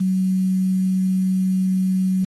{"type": "tone with quantisation", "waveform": "sine", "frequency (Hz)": 187.4, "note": "F#3", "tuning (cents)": 22, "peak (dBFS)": -16, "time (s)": [0, 2.25], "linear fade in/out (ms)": 10, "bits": 7, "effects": ["AAC 32 kbps"]}